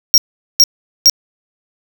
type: tone bursts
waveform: square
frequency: 5588 Hz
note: F8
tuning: in tune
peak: -4 dBFS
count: 3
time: 0.14-1.097 s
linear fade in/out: 0 ms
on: 39 ms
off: 420 ms
effects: none